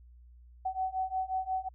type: beating tone pair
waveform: sine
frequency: 751 / 756.6 Hz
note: F#5 / F#5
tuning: +26 / +38 cents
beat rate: 5.6 Hz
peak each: -34 / -33 dBFS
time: 0.65-1.69 s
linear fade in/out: 10 ms
effects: added 60 Hz sine -52 dBFS peak until 1.74 s